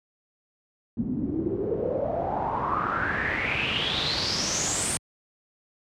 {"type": "noise with low-pass filter sweep", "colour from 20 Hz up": "pink", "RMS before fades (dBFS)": -27, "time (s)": [0.97, 4.97], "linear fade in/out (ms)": 0, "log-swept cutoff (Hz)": [220, 9200], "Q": 7.5, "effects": ["high-pass 80 Hz 12 dB/octave"]}